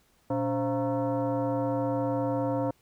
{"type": "tone with frequency modulation", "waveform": "sine", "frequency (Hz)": 120.1, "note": "B2", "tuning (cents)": -48, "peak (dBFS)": -25, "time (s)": [0.3, 2.71], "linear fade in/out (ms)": 5, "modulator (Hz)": 405, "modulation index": 1.7, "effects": ["pink hiss -66 dBFS RMS until 2.81 s"]}